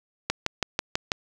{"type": "click train", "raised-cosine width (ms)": 0.2, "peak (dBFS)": -6, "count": 6, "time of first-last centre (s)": [0.3, 1.118], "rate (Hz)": 6.11, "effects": []}